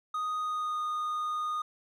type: tone with pitch glide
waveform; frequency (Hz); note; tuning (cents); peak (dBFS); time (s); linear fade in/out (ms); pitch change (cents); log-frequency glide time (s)
triangle; 1244.5 to 1230.2; D#6 to D#6; 0 to -20; -28; 0.14-1.62; 5; -20; 0.39-0.81
effects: none